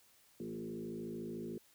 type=tone with frequency modulation; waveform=sine; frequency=292.1 Hz; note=D4; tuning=9 cents flat; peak=-40 dBFS; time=0.4-1.58 s; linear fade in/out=2 ms; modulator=53.6 Hz; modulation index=2.3; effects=white hiss -67 dBFS RMS until 1.74 s